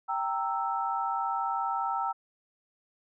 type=chord; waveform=sine; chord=E diminished; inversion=first; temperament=equal with one note detuned; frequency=784 / 923.8 / 1318.5 Hz; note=G5 / Bb5 / E6; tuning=0 / -16 / 0 cents; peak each=-32 dBFS; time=0.08-2.13 s; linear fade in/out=20 ms; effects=none